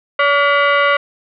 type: tone with frequency modulation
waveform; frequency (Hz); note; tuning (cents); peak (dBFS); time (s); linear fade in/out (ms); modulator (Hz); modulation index
sine; 287.1; D4; -39; -10; 0.19-0.97; 5; 856; 2.4
effects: none